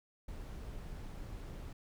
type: noise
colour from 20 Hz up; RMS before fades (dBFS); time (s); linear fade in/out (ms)
brown; -45; 0.28-1.73; 5
effects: none